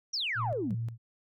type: exponential sweep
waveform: sine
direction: down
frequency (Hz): 5920 to 164.81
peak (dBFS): -29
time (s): 0.13-0.75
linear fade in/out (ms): 10
type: tone with tremolo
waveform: sine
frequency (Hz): 115.3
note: A#2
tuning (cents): -19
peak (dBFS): -30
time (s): 0.35-0.98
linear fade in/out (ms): 50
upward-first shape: square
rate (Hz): 2.8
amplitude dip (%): 65
effects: tanh soft clip ceiling -22 dBFS